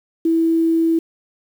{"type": "tone with quantisation", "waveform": "sine", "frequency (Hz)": 328.2, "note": "E4", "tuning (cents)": -8, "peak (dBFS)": -13, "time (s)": [0.25, 0.99], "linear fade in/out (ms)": 5, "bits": 7, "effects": []}